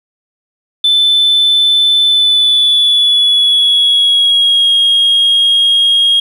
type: tone with pitch glide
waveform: sine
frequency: 3520 to 3265 Hz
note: A7 to G#7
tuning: 0 to -30 cents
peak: -5 dBFS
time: 0.84-6.2 s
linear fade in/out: 5 ms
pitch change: -130 cents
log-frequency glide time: 2.06-4.74 s
effects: tanh soft clip ceiling -4 dBFS + 7-bit